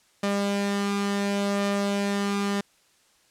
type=tone pair together; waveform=sawtooth; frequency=200.9 / 602 Hz; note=G3 / D5; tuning=+43 / +43 cents; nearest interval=octave + perfect fifth; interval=1900 cents; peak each=-20 / -30 dBFS; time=0.23-2.61 s; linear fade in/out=5 ms; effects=white hiss -62 dBFS RMS until 3.3 s + low-pass 9000 Hz 12 dB/octave